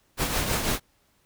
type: noise with tremolo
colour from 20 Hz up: pink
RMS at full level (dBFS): -24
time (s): 0.17-0.8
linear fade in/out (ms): 50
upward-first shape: triangle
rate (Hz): 6.1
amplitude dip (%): 55
effects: pink hiss -66 dBFS RMS until 1.25 s